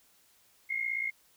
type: tone pair together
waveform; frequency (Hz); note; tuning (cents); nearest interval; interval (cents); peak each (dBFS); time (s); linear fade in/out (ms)
sine; 2103 / 2160; C7 / C#7; +8 / -45; unison; 47; -34 / -32; 0.69-1.11; 20
effects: white hiss -65 dBFS RMS until 1.36 s